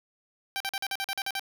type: tone bursts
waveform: 10% pulse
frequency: 782 Hz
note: G5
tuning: 4 cents flat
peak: -21 dBFS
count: 10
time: 0.56-1.395 s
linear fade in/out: 0 ms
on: 43 ms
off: 45 ms
effects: none